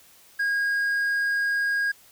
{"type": "tone", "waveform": "triangle", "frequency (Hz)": 1633, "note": "G#6", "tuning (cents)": -30, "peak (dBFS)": -20, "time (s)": [0.39, 1.92], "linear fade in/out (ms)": 10, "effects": ["white hiss -54 dBFS RMS until 2.11 s"]}